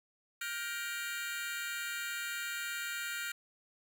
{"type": "chord", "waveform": "sawtooth", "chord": "G minor seventh", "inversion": "third", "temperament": "just", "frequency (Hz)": [1411.2, 1568, 1881.6, 2352], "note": ["F6", "G6", "Bb6", "D7"], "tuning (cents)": [18, 0, 16, 2], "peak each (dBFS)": [-36, -40, -40, -40], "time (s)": [0.41, 3.32], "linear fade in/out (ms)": 5, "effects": []}